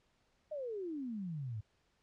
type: exponential sweep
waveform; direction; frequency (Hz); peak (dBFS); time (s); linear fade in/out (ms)
sine; down; 628 to 101.3; -38; 0.51-1.61; 10
effects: pink hiss -75 dBFS RMS until 2.02 s + low-pass 6000 Hz 12 dB/octave